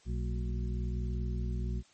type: harmonic tone with a mistuned harmonic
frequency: 60.9 Hz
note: B1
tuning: 24 cents flat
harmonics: 1 / 2 / 3 / 4 / 6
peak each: -32 / -38 / -42 / -44 / -48 dBFS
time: 0.05-1.83 s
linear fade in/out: 50 ms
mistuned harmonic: 4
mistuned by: -120 cents
effects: white hiss -63 dBFS RMS until 1.93 s + MP3 32 kbps